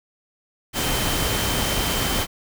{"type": "tone in noise", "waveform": "sine", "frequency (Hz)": 3100, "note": "G7", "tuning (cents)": -20, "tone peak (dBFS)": -31, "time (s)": [0.73, 2.27], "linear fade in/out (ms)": 50, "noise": "pink", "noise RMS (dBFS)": -23, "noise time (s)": [0.73, 2.27], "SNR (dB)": -11, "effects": []}